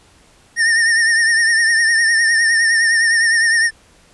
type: tone with vibrato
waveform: square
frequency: 1825 Hz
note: A#6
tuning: 37 cents flat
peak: -12 dBFS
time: 0.56-3.71 s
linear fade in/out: 50 ms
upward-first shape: triangle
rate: 9.8 Hz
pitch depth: 60 cents each way
effects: pink hiss -50 dBFS RMS until 4.13 s + resampled to 24000 Hz